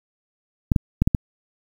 clicks, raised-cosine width 5 ms, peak -4 dBFS, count 5, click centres 0.718 / 0.762 / 1.02 / 1.075 / 1.148 s, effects 7-bit

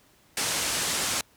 white low-pass noise, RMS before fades -28 dBFS, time 0.37-1.21 s, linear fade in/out 2 ms, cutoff 9600 Hz, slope 24 dB/octave, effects pink hiss -60 dBFS RMS until 1.36 s + high-pass 60 Hz 12 dB/octave

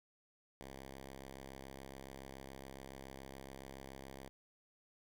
5% pulse tone, 67.1 Hz, C2, 44 cents sharp, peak -38 dBFS, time 0.61-4.29 s, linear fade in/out 0 ms, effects none

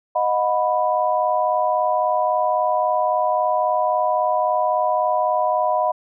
sine chord, B major, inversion first, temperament equal with one note detuned, 622.3 / 726 / 987.8 Hz, D#5 / F#5 / B5, 0 / -33 / 0 cents, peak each -21 dBFS, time 0.15-5.92 s, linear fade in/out 10 ms, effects none

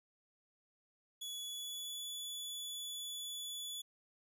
sawtooth tone with pitch glide, 3395 to 3436 Hz, G#7 to A7, +37 to -42 cents, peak -39 dBFS, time 1.21-3.82 s, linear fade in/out 10 ms, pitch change +21 cents, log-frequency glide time 1.35-2.08 s, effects none

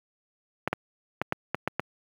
clicks, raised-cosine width 0.5 ms, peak -10 dBFS, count 7, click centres 0.676 / 0.73 / 1.216 / 1.324 / 1.546 / 1.676 / 1.796 s, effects high-pass 100 Hz 12 dB/octave + 8-bit

